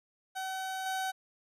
30% pulse tone with level steps, 759 Hz, F#5, 44 cents sharp, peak -32 / -29 dBFS, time 0.35-1.12 s, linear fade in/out 20 ms, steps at 0.86 s, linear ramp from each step 2 ms, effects resampled to 32000 Hz

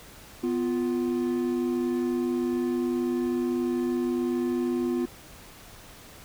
triangle tone pair together, 249.2 / 349.2 Hz, B3 / F4, +16 / 0 cents, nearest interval tritone, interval 584 cents, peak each -25 dBFS, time 0.43-5.06 s, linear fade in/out 10 ms, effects pink hiss -48 dBFS RMS until 6.24 s

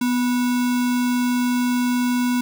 sine tone with sample-and-hold, 246.9 Hz, B3, in tune, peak -17 dBFS, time 0.01-2.41 s, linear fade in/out 5 ms, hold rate 1225 Hz, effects none

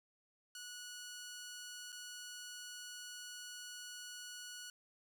10% pulse tone with dropouts, 1465 Hz, F#6, 18 cents flat, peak -39 dBFS, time 0.55-4.7 s, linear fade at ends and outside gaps 2 ms, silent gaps 1.921-1.926 s, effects none

